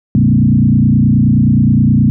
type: tone with frequency modulation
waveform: sine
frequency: 174.61 Hz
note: F3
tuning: in tune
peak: -6 dBFS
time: 0.15-2.1 s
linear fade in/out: 0 ms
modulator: 29.5 Hz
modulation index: 2.6
effects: none